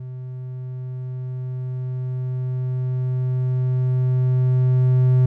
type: tone with level ramp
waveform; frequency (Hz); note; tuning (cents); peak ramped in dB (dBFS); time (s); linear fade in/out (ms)
triangle; 127.6; C3; -43; -28 to -10; 0-5.26; 5
effects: none

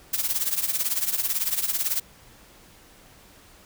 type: noise with tremolo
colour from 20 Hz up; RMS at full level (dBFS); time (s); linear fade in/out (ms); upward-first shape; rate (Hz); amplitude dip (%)
blue; -22; 0.13-2; 5; triangle; 18; 85
effects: pink hiss -52 dBFS RMS until 3.65 s

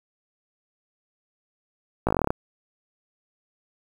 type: slowing click train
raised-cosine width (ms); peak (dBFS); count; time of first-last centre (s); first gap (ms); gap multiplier
1; -8; 11; 2.07-2.305; 17; 1.07
effects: 7-bit

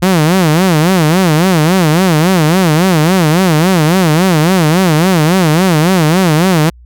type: tone with vibrato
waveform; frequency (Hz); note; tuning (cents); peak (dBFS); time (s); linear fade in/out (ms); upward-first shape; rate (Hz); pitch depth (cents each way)
sawtooth; 170; F3; -46; -3; 0.02-6.7; 10; sine; 3.6; 210
effects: added 60 Hz sine -35 dBFS peak until 6.85 s

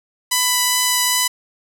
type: tone with vibrato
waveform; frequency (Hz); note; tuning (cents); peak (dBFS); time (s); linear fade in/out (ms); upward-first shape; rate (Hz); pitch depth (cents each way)
5% pulse; 995; B5; +13; -3; 0.31-1.28; 10; triangle; 2.5; 9
effects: none

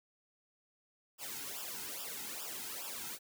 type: noise with flanger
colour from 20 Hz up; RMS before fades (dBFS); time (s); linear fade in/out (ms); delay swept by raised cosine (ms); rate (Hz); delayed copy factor
white; -43; 1.18-3.19; 50; 0.47 to 1.77; 2.4; -0.9
effects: none

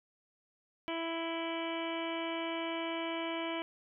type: harmonic tone with a mistuned harmonic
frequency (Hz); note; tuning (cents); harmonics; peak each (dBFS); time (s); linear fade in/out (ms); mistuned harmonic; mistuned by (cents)
330.5; E4; +5; 1 / 2 / 3 / 4 / 5 / 6 / 7 / 8 / 9 / 10; -38 / -40 / -42 / -49 / -50 / -51 / -43 / -55 / -45 / -52; 0.88-3.62; 0; 10; -33
effects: none

